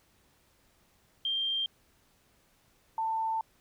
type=tone pair in turn; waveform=sine; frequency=3177 / 891.5 Hz; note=G7 / A5; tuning=+23 / +22 cents; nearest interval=octave + minor seventh; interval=2201 cents; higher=first; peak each=-28 dBFS; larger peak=neither; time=1.25-1.66 / 2.98-3.41 s; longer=second; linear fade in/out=2 ms; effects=pink hiss -67 dBFS RMS until 3.6 s